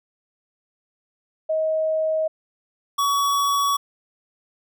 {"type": "tone pair in turn", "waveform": ["sine", "square"], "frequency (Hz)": [632, 1128.5], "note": ["D#5", "C#6"], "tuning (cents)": [27, 31], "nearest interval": "minor seventh", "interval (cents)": 1004, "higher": "second", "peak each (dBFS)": -19, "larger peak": "neither", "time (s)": [[1.49, 2.28], [2.98, 3.77]], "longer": "neither", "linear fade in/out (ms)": 10, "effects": []}